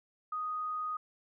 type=tone; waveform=sine; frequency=1244.5 Hz; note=D#6; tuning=in tune; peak=-33 dBFS; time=0.32-0.97 s; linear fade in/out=5 ms; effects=none